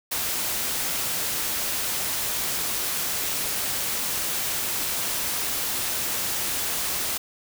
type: noise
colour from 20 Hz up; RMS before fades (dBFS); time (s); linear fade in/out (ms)
white; -27; 0.11-7.18; 10
effects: none